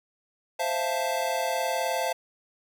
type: chord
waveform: square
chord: F major seventh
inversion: second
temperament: equal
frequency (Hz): 523.3 / 659.3 / 698.5 / 880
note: C5 / E5 / F5 / A5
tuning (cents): 0 / 0 / 0 / 0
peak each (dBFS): -32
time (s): 0.59-2.13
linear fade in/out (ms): 10
effects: none